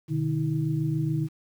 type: tone cluster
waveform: sine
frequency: 125.2 / 152.3 / 321.7 Hz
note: B2 / D#3 / E4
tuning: +24 / -37 / -42 cents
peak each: -31 / -25 / -31 dBFS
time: 0.08-1.29 s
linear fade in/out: 50 ms
effects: 9-bit